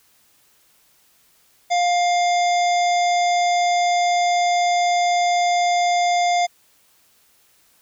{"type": "harmonic tone", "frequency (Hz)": 704, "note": "F5", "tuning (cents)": 14, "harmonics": [1, 3, 5, 7, 9, 10], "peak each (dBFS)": [-16, -26, -30, -33, -35, -36], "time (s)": [1.7, 6.47], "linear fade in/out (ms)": 20, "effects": ["white hiss -58 dBFS RMS until 7.81 s"]}